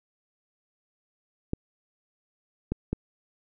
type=clicks; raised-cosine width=3 ms; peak=-14 dBFS; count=3; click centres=1.534 / 2.72 / 2.93 s; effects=none